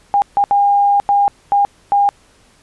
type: tone bursts at uneven times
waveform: sine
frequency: 808 Hz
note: G#5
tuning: 48 cents flat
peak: -9 dBFS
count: 6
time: 0.14-0.22 / 0.37-0.44 / 0.51-1 / 1.09-1.28 / 1.52-1.65 / 1.92-2.09 s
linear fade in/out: 0 ms
effects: pink hiss -51 dBFS RMS until 2.62 s + resampled to 24000 Hz